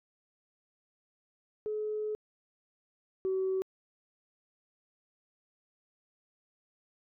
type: tone pair in turn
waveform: sine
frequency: 426.6 / 378.9 Hz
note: G#4 / F#4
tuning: +46 / +41 cents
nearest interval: major second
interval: 205 cents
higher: first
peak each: -31 / -27 dBFS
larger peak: second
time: 1.66-2.15 / 3.25-3.62 s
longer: first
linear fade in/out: 0 ms
effects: tanh soft clip ceiling -24 dBFS